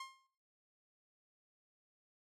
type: tone with exponential decay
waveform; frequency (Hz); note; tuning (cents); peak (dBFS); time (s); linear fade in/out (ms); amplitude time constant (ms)
sawtooth; 1064; C6; +29; -38; 0-0.27; 5; 57
effects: noise-tail reverb RT60 0.8 s tail -26 dB re dry + low-pass 8000 Hz 12 dB/octave